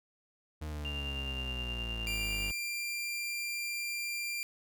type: exponential sweep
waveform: 40% pulse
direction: down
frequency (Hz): 77.78 to 49.96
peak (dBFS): -36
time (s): 0.61-2.52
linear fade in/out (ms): 10
type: tone with tremolo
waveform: sine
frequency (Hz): 2794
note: F7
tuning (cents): 0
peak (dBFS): -36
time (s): 0.85-2.5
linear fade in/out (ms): 0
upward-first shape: sine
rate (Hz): 9.6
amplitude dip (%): 40
type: tone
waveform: sawtooth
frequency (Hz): 2378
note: D7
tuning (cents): +21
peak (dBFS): -31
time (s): 2.07-4.43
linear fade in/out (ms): 0
effects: none